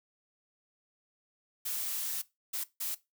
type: noise bursts at uneven times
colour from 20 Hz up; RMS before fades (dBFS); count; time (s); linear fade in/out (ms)
blue; -35; 3; 1.65-2.22 / 2.53-2.64 / 2.8-2.95; 10
effects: noise-tail reverb RT60 0.2 s tail -18 dB re dry